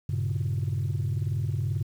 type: chord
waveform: sine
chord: G diminished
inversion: none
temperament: equal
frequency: 98 / 116.54 / 138.59 Hz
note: G2 / Bb2 / Db3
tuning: 0 / 0 / 0 cents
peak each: -27 / -30 / -28 dBFS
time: 0.09-1.83 s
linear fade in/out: 5 ms
effects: tanh soft clip ceiling -21 dBFS + 9-bit